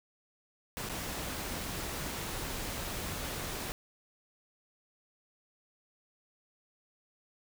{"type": "noise with dropouts", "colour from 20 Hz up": "pink", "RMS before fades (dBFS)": -38, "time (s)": [0.77, 3.72], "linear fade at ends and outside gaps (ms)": 0, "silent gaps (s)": [0.889, 0.896], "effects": []}